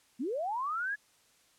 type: linear sweep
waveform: sine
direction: up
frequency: 212.8 to 1718 Hz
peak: -31 dBFS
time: 0.19-0.96 s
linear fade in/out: 20 ms
effects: white hiss -66 dBFS RMS until 1.58 s + low-pass 10000 Hz 12 dB/octave